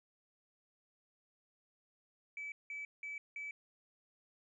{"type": "tone bursts", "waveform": "sine", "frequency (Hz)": 2300, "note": "D7", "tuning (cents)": -37, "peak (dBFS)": -40, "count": 4, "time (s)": [2.37, 3.51], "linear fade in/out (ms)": 2, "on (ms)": 150, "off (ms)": 180, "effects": ["tanh soft clip ceiling -37 dBFS"]}